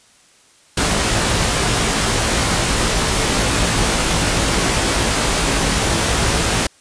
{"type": "noise with comb filter", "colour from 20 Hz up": "pink", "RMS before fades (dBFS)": -17, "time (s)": [0.77, 6.67], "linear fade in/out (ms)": 5, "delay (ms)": 18, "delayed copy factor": 0.6, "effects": ["white hiss -51 dBFS RMS until 6.8 s", "resampled to 22050 Hz"]}